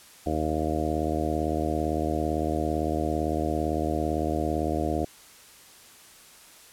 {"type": "harmonic tone", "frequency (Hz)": 77.78, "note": "D#2", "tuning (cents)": 0, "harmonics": [1, 2, 3, 4, 5, 6, 7, 8, 9], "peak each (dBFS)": [-31, -36, -34, -30, -34, -36, -35, -35, -32], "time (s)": [0.26, 5.05], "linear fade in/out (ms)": 5, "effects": ["white hiss -51 dBFS RMS until 6.72 s", "low-pass 12000 Hz 12 dB/octave"]}